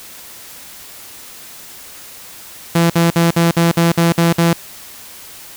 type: tone bursts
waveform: sawtooth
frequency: 168.4 Hz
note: E3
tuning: 37 cents sharp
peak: -6 dBFS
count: 9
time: 2.75-4.532 s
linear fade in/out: 5 ms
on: 150 ms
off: 54 ms
effects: white hiss -36 dBFS RMS until 5.56 s